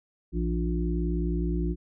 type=harmonic tone with a mistuned harmonic; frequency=58.8 Hz; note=A#1; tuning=16 cents sharp; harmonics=1 / 3 / 5 / 6; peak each=-27 / -30 / -34 / -34 dBFS; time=0.32-1.76 s; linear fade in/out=50 ms; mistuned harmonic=3; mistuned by=-68 cents; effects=none